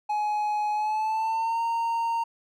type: tone with pitch glide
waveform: triangle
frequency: 841 to 922.4 Hz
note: G#5 to A#5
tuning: +22 to -19 cents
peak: -22 dBFS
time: 0.09-2.24 s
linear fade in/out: 10 ms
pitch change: +159 cents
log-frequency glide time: 0.72-1.61 s
effects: none